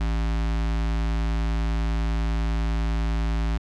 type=tone with notch filter; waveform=square; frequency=55 Hz; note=A1; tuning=in tune; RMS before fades=-24 dBFS; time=0-3.58 s; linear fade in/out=10 ms; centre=470 Hz; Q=1.9; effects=low-pass 5000 Hz 12 dB/octave